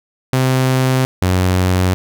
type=tone pair in turn; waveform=sawtooth; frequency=130 / 91.96 Hz; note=C3 / F#2; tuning=-11 / -10 cents; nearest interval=tritone; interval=599 cents; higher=first; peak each=-8 dBFS; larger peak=neither; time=0.33-1.05 / 1.22-1.94 s; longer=neither; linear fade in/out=0 ms; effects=none